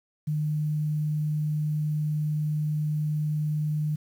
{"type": "tone with quantisation", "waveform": "sine", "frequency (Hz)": 151.6, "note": "D#3", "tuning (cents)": -45, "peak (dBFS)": -24, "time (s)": [0.27, 3.96], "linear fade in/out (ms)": 10, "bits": 9, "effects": []}